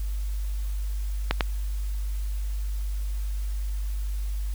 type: clicks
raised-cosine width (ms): 0.3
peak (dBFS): -6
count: 2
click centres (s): 1.31 / 1.408
effects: added 50 Hz sine -26 dBFS peak until 4.54 s + white hiss -49 dBFS RMS until 4.54 s